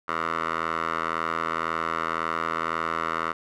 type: tone with band-pass filter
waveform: 10% pulse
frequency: 81.9 Hz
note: E2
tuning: 11 cents flat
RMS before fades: -28 dBFS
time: 0.08-3.33 s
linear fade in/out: 10 ms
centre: 1300 Hz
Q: 2.6
effects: none